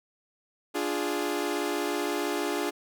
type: chord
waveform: sawtooth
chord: D diminished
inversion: none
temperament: equal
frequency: 293.7 / 349.2 / 415.3 Hz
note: D4 / F4 / Ab4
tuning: 0 / 0 / 0 cents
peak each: -28 dBFS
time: 0.74-2.71 s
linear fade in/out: 20 ms
effects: none